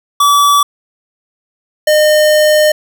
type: tone pair in turn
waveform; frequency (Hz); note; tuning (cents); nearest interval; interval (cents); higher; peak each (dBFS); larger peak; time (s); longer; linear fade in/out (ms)
square; 1150 / 609.2; D6 / D#5; -37 / -37; major seventh; 1100; first; -7; neither; 0.2-0.63 / 1.87-2.72; second; 5
effects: none